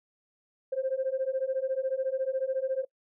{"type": "beating tone pair", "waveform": "sine", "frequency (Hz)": [520, 534], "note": ["C5", "C5"], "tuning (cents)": [-11, 35], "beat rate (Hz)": 14, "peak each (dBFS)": [-30, -29], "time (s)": [0.72, 2.85], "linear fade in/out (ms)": 10, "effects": ["noise-tail reverb RT60 0.1 s tail -25 dB re dry", "tanh soft clip ceiling -21 dBFS"]}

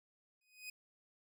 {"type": "tone with exponential growth", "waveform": "sawtooth", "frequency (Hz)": 2500, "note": "D#7", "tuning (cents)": 8, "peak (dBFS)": -39, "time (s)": [0.41, 0.7], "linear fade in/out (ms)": 5, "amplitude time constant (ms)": 62, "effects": []}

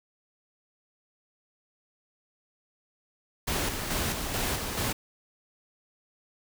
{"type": "noise with tremolo", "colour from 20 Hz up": "pink", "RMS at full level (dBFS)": -29, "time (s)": [3.47, 4.93], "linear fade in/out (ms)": 10, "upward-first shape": "square", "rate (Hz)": 2.3, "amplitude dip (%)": 40, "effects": []}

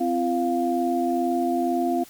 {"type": "tone cluster", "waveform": "sine", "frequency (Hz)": [258.9, 341, 700], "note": ["C4", "F4", "F5"], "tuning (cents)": [-18, -41, 4], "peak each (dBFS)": -25, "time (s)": [0, 2.04], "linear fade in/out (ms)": 10, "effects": ["white hiss -48 dBFS RMS until 2.09 s", "Opus 48 kbps"]}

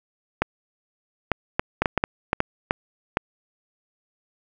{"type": "clicks", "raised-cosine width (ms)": 0.5, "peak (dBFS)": -4, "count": 11, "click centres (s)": [0.42, 1.317, 1.595, 1.82, 1.858, 1.977, 2.039, 2.331, 2.404, 2.709, 3.171], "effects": []}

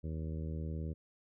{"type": "harmonic tone", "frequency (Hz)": 79, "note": "D#2", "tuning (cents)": 27, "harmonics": [1, 2, 3, 4, 5, 6, 7], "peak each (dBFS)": [-38, -41, -48, -50, -52, -53, -56], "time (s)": [0.03, 0.94], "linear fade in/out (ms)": 20, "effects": []}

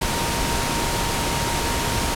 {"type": "tone in noise", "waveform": "sine", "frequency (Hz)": 932.3, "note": "A#5", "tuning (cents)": 0, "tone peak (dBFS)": -29, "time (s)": [0.01, 2.15], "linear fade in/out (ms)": 10, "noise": "pink", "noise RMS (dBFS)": -23, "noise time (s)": [0.01, 2.15], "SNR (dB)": -9, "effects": ["low-pass 11000 Hz 12 dB/octave"]}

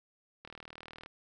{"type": "click train", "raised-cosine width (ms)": 0.3, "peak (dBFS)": -30, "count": 25, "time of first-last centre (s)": [0.45, 1.061], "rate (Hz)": 39.3, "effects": []}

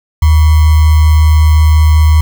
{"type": "tone with sample-and-hold", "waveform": "sine", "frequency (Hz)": 77.7, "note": "D#2", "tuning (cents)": -2, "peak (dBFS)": -3, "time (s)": [0.22, 2.21], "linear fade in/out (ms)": 5, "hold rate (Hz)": 1050, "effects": []}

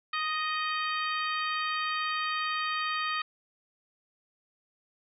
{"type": "harmonic tone with a mistuned harmonic", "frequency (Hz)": 622.3, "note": "D#5", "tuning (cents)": 0, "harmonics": [2, 3, 4, 5, 6, 7], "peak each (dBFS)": [-31, -35, -37, -39, -41, -42], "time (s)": [0.13, 3.22], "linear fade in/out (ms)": 5, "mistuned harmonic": 7, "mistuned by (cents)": 59, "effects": []}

